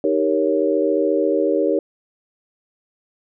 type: chord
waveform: sine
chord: Eb dominant seventh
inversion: none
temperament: equal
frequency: 311.1 / 392 / 466.2 / 554.4 Hz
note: Eb4 / G4 / Bb4 / Db5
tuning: 0 / 0 / 0 / 0 cents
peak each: -21 dBFS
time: 0.04-1.79 s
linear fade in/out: 2 ms
effects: none